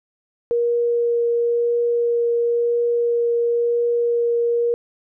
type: tone with vibrato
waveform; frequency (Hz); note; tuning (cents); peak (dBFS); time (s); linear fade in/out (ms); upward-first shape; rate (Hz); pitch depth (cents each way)
sine; 472.8; A#4; +24; -16; 0.51-4.74; 0; triangle; 0.97; 8
effects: none